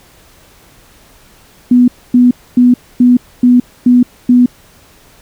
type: tone bursts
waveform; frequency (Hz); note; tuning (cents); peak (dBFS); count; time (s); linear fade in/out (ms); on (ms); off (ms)
sine; 246.4; B3; -4; -3; 7; 1.71-4.46; 5; 170; 260
effects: pink hiss -44 dBFS RMS until 5.21 s